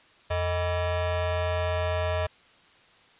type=ring-modulated tone; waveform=40% pulse; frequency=355.6 Hz; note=F4; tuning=31 cents sharp; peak=-21 dBFS; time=0.3-2.27 s; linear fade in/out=10 ms; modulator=270 Hz; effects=white hiss -57 dBFS RMS until 3.19 s + resampled to 8000 Hz